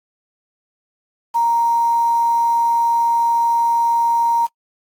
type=tone with quantisation; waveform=sine; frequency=933 Hz; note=A#5; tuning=1 cent sharp; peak=-13 dBFS; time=1.34-4.47 s; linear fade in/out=20 ms; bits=6; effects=noise-tail reverb RT60 0.1 s tail -24 dB re dry + AAC 64 kbps